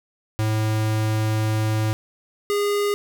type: tone pair in turn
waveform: square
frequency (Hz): 108.8 / 409.1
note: A2 / G#4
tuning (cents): -19 / -26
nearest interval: octave + major seventh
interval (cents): 2293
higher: second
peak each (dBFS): -20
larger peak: neither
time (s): 0.39-1.93 / 2.5-2.94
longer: first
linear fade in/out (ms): 0
effects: none